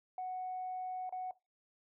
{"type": "tone with dropouts", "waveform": "sine", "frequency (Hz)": 740, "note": "F#5", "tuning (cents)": 0, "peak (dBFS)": -36, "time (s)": [0.18, 1.31], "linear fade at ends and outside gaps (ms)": 2, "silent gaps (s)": [1.094, 1.124], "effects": ["noise-tail reverb RT60 0.2 s tail -18 dB re dry", "tanh soft clip ceiling -33 dBFS"]}